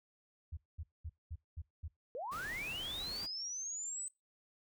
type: tone bursts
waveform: sine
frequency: 79.9 Hz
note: D#2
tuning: 47 cents sharp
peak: -40 dBFS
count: 6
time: 0.52-1.882 s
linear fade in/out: 10 ms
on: 52 ms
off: 210 ms
type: linear sweep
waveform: sine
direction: up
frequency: 449.7 to 8120 Hz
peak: -39 dBFS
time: 2.15-4.08 s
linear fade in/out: 0 ms
type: noise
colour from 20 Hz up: pink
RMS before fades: -49 dBFS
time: 2.31-3.27 s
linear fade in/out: 20 ms
effects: noise-tail reverb RT60 0.2 s tail -22 dB re dry